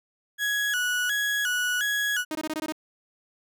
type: tone with vibrato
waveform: 35% pulse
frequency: 1566 Hz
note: G6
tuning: 2 cents flat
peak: -22 dBFS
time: 0.38-2.25 s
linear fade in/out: 50 ms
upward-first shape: square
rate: 1.4 Hz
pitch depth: 110 cents each way
type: tone bursts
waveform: sawtooth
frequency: 311.1 Hz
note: D#4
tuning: in tune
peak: -24 dBFS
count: 7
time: 2.31-2.723 s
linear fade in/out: 2 ms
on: 41 ms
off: 21 ms
effects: none